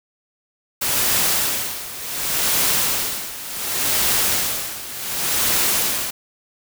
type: noise with tremolo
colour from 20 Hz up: white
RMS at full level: -18 dBFS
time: 0.81-6.11 s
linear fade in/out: 10 ms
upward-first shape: sine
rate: 0.68 Hz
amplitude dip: 80%
effects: none